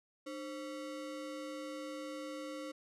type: ring-modulated tone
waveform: square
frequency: 415.3 Hz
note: G#4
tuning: in tune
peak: -39 dBFS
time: 0.26-2.72 s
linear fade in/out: 10 ms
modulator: 114 Hz
effects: low-pass 9000 Hz 12 dB/octave